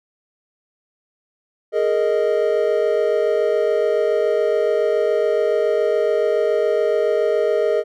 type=chord; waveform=triangle; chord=Ab suspended second; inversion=none; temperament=equal with one note detuned; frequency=415.3 / 462.4 / 622.3 Hz; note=Ab4 / Bb4 / Eb5; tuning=0 / -14 / 0 cents; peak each=-18 dBFS; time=1.72-7.84 s; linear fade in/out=50 ms; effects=none